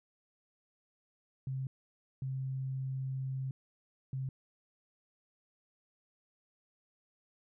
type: tone bursts at uneven times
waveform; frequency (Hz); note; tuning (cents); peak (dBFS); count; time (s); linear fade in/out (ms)
sine; 132.5; C3; +22; -34; 3; 1.47-1.67 / 2.22-3.51 / 4.13-4.29; 2
effects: none